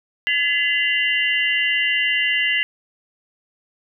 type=tone cluster; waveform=sine; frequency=1707 / 2027 / 2792 / 3035 Hz; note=G#6 / B6 / F7 / F#7; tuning=+47 / +45 / -1 / +43 cents; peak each=-26 / -20 / -21 / -27 dBFS; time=0.27-2.63 s; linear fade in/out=0 ms; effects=none